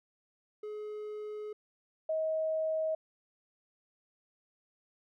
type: tone pair in turn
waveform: triangle / sine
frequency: 423.1 / 633.9 Hz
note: G#4 / D#5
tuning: +32 / +32 cents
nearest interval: perfect fifth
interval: 700 cents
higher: second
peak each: -36 / -29 dBFS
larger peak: second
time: 0.63-1.53 / 2.09-2.95 s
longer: first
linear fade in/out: 5 ms
effects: none